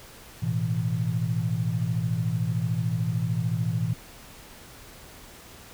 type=chord; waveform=sine; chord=A suspended second; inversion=none; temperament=equal; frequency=110 / 123.47 / 164.81 Hz; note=A2 / B2 / E3; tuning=0 / 0 / 0 cents; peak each=-28 dBFS; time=0.42-3.94 s; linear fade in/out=10 ms; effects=pink hiss -47 dBFS RMS until 5.73 s